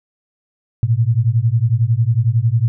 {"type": "beating tone pair", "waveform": "sine", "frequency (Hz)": [110, 121], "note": ["A2", "B2"], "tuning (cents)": [0, -35], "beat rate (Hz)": 11, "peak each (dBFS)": -15, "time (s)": [0.83, 2.68], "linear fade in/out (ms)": 0, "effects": []}